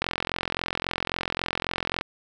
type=click train; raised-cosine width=0.3 ms; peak=-9 dBFS; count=88; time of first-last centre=0.02-2.011 s; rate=43.7 Hz; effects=none